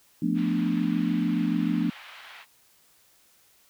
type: chord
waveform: sine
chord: B half-diminished seventh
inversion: second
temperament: equal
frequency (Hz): 174.61 / 220 / 246.9 / 293.7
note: F3 / A3 / B3 / D4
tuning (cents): 0 / 0 / 0 / 0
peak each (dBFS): -28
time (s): 0.22-1.9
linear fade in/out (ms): 5
type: band-pass noise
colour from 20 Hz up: white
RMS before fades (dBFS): -46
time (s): 0.34-2.46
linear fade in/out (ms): 50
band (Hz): 750 to 3200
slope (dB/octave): 24
effects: white hiss -61 dBFS RMS until 3.69 s